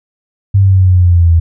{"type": "exponential sweep", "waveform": "sine", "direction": "down", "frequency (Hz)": [99.5, 82], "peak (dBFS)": -4, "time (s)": [0.54, 1.4], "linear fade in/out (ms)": 10, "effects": []}